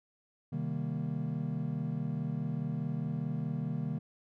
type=chord; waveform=triangle; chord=C minor seventh; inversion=none; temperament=equal; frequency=130.81 / 155.56 / 196 / 233.1 Hz; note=C3 / Eb3 / G3 / Bb3; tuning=0 / 0 / 0 / 0 cents; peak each=-36 / -33 / -39 / -37 dBFS; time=0.52-3.99 s; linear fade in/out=10 ms; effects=none